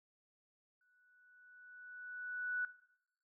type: tone with exponential growth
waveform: sine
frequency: 1480 Hz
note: F#6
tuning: in tune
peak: -34 dBFS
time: 0.81-2.65 s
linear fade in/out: 2 ms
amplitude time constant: 400 ms
effects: noise-tail reverb RT60 0.8 s tail -17 dB re dry

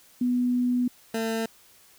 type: tone pair in turn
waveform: sine / 20% pulse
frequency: 246.9 / 225.1 Hz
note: B3 / A3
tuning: 0 / +40 cents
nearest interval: major second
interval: 160 cents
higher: first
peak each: -21 dBFS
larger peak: neither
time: 0.21-0.88 / 1.14-1.46 s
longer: first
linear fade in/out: 5 ms
effects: white hiss -56 dBFS RMS until 1.98 s

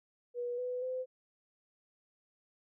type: tone with pitch steps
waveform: sine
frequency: 485 / 498.1 / 511.5 Hz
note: B4 / B4 / C5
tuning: -31 / +15 / -39 cents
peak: -34 dBFS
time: 0.34-1.06 s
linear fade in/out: 50 ms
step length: 240 ms
effects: none

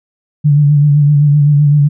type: tone with vibrato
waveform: sine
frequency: 146.1 Hz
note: D3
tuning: 9 cents flat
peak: -5 dBFS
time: 0.44-1.89 s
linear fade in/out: 20 ms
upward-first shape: sine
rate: 7.8 Hz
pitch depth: 40 cents each way
effects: none

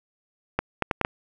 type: clicks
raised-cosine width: 0.5 ms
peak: -7 dBFS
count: 5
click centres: 0.59 / 0.823 / 0.912 / 1.013 / 1.049 s
effects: none

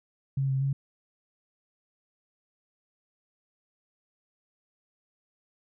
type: tone with pitch steps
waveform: sine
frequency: 136.1 / 133.7 / 137.4 Hz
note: C#3 / C3 / C#3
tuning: -31 / +38 / -15 cents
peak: -24 dBFS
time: 0.37-0.73 s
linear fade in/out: 5 ms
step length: 120 ms
effects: none

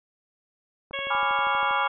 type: click train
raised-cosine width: 1 ms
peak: -28 dBFS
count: 11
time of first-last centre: 0.91-1.71 s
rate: 12.5 Hz
type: harmonic tone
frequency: 552 Hz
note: C#5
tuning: 7 cents flat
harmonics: 1 / 2 / 3 / 4 / 5 / 6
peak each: -35 / -37 / -38 / -33 / -37 / -36 dBFS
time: 0.93-1.88 s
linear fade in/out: 10 ms
type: chord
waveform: sine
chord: G# diminished seventh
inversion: none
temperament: equal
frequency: 830.6 / 987.8 / 1174.7 / 1396.9 Hz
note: G#5 / B5 / D6 / F6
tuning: 0 / 0 / 0 / 0 cents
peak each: -28 dBFS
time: 1.1-1.88 s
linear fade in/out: 10 ms
effects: none

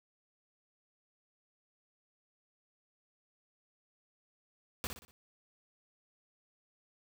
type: noise with echo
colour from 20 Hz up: pink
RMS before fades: -37 dBFS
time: 4.84-4.87 s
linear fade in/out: 0 ms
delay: 60 ms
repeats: 4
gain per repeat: -7 dB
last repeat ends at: 5.11 s
effects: none

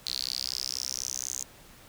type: tone with high-pass filter sweep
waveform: sawtooth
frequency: 64.1 Hz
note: C2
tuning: 35 cents flat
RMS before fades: -34 dBFS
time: 0.06-1.44 s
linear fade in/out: 5 ms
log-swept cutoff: 4200 to 6700 Hz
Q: 8.2
effects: pink hiss -53 dBFS RMS until 1.88 s

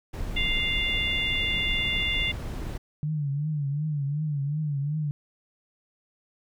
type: noise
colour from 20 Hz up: brown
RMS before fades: -32 dBFS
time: 0.13-2.78 s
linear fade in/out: 10 ms
type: harmonic tone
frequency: 698.5 Hz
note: F5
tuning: in tune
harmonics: 3 / 4 / 5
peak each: -28 / -29 / -30 dBFS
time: 0.36-2.32 s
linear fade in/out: 10 ms
type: tone with vibrato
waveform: sine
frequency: 146.83 Hz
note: D3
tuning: in tune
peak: -25 dBFS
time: 3.03-5.11 s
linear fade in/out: 0 ms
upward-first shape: triangle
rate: 2.7 Hz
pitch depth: 120 cents each way
effects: none

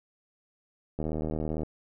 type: click train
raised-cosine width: 2 ms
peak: -19 dBFS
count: 51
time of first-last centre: 0.99-1.633 s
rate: 77.8 Hz
effects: none

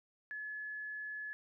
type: tone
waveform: sine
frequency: 1709 Hz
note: G#6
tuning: 49 cents sharp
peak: -40 dBFS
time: 0.31-1.33 s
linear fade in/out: 0 ms
effects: none

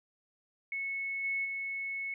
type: tone with level steps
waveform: sine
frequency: 2200 Hz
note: C#7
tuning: 14 cents flat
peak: -33 / -30 / -34 dBFS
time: 0.72-2.14 s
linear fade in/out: 2 ms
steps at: 1.23 / 1.44 s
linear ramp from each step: 20 ms
effects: none

